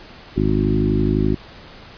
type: harmonic tone with a mistuned harmonic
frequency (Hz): 51.91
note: G#1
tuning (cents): 0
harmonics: 1 / 2 / 3 / 4 / 5 / 6 / 7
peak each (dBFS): -23 / -23 / -23 / -23 / -23 / -23 / -23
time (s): 0.36-1.35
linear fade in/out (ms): 10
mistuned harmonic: 2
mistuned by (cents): +17
effects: pink hiss -41 dBFS RMS until 1.97 s + resampled to 11025 Hz